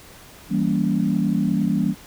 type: chord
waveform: sine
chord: E diminished seventh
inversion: none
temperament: equal with one note detuned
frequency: 164.81 / 196 / 233.1 / 281.9 Hz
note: E3 / G3 / Bb3 / Db4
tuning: 0 / 0 / 0 / +29 cents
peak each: -24 / -21 / -23 / -25 dBFS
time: 0.49-1.95 s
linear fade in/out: 50 ms
effects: tanh soft clip ceiling -7 dBFS + pink hiss -45 dBFS RMS until 2.06 s